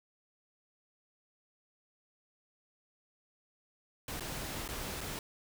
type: noise with dropouts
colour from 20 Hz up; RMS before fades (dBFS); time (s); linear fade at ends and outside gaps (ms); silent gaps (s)
pink; -40; 4.08-5.19; 2; 4.198-4.206 / 4.679-4.688 / 5.008-5.012
effects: none